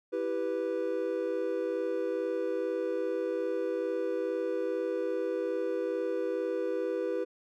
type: chord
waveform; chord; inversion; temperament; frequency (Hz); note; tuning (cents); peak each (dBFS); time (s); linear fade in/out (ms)
triangle; E minor; none; equal; 329.6 / 392 / 493.9; E4 / G4 / B4; 0 / 0 / 0; -34 / -32 / -30; 0.12-7.25; 20
effects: none